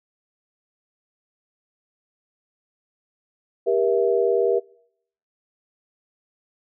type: chord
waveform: sine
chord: E diminished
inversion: first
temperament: just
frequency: 395.6 / 474.7 / 659.3 Hz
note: G4 / Bb4 / E5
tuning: +16 / +31 / 0 cents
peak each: -21 / -20 / -25 dBFS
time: 3.66-4.6 s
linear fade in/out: 20 ms
effects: noise-tail reverb RT60 0.7 s tail -26 dB re dry